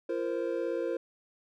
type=chord; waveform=triangle; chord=F suspended fourth; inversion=none; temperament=equal with one note detuned; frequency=342 / 466.2 / 523.3 Hz; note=F4 / Bb4 / C5; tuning=-36 / 0 / 0 cents; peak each=-32 dBFS; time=0.09-0.97 s; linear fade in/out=5 ms; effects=none